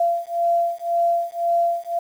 sine beating tone pair, 684 / 685.9 Hz, F5 / F5, -36 / -31 cents, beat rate 1.9 Hz, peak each -21 dBFS, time 0-1.99 s, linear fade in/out 5 ms, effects 8-bit

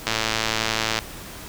click train, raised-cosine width 0.2 ms, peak -4 dBFS, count 103, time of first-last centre 0.07-0.989 s, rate 111 Hz, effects pink hiss -38 dBFS RMS until 1.48 s

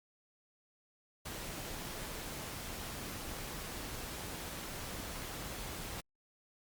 pink noise with amplitude modulation, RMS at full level -42 dBFS, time 1.25-6.01 s, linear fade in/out 10 ms, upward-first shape sine, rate 190 Hz, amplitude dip 25%, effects Opus 48 kbps

